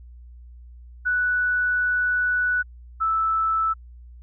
sine tone pair in turn, 1480 / 1315.1 Hz, F#6 / E6, 0 / -4 cents, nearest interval major second, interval 204 cents, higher first, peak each -19 dBFS, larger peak neither, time 1.05-2.63 / 3-3.74 s, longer first, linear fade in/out 20 ms, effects added 60 Hz sine -41 dBFS peak until 4.22 s

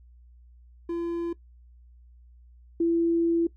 triangle / sine tone pair in turn, 340 / 335.7 Hz, F4 / E4, -46 / +32 cents, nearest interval unison, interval 22 cents, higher first, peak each -25 / -20 dBFS, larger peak second, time 0.89-1.33 / 2.8-3.47 s, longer second, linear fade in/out 5 ms, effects noise-tail reverb RT60 0.1 s tail -19 dB re dry + added 60 Hz sine -50 dBFS peak until 3.56 s

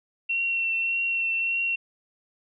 sine tone with vibrato, 2719 Hz, F7, 47 cents flat, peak -23 dBFS, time 0.29-1.76 s, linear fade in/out 10 ms, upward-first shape triangle, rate 1.7 Hz, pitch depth 18 cents each way, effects none

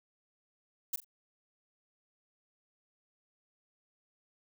violet noise with echo, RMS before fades -33 dBFS, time 0.93-0.96 s, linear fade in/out 5 ms, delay 43 ms, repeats 2, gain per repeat -14 dB, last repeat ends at 1.046 s, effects none

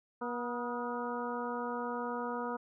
harmonic tone with a mistuned harmonic, 241 Hz, B3, 42 cents flat, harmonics 1 / 2 / 3 / 4 / 5 / 6, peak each -40 / -39 / -44 / -40 / -42 / -47 dBFS, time 0.21-2.57 s, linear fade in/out 10 ms, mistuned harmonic 5, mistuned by +58 cents, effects none

